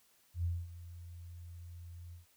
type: tone with ADSR envelope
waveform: sine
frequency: 86 Hz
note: F2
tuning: 26 cents flat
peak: -30 dBFS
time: 0.34-2.26 s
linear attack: 100 ms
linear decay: 230 ms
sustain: -16 dB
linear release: 130 ms
effects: white hiss -69 dBFS RMS until 2.36 s